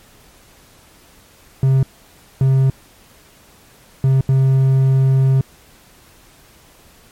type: tone bursts at uneven times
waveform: triangle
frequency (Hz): 133.4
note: C3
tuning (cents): +34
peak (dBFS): -8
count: 4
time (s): 1.63-1.83 / 2.41-2.7 / 4.04-4.21 / 4.29-5.41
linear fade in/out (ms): 2
effects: pink hiss -48 dBFS RMS until 7.11 s + MP3 64 kbps